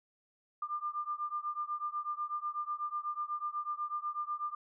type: beating tone pair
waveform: sine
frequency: 1195 / 1203.1 Hz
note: D6 / D6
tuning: +30 / +41 cents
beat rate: 8.1 Hz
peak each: -37 / -38 dBFS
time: 0.62-4.55 s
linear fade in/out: 5 ms
effects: none